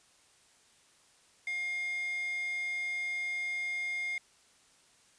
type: tone with high-pass filter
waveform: square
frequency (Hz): 710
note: F5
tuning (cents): +28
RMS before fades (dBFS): -35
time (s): 1.47-4.18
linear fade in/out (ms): 2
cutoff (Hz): 2100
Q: 7.6
effects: white hiss -64 dBFS RMS until 5.18 s + resampled to 22050 Hz